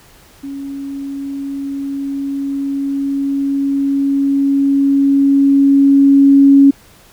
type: tone with level ramp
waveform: sine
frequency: 277.2 Hz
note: C#4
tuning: in tune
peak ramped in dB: -23 to -3 dBFS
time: 0.43-6.71 s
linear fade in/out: 10 ms
effects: pink hiss -45 dBFS RMS until 7.12 s